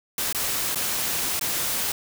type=noise with dropouts; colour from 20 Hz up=white; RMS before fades=-26 dBFS; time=0.18-1.92 s; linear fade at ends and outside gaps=2 ms; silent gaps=0.327-0.347 / 0.747-0.757 / 1.395-1.411 s; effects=none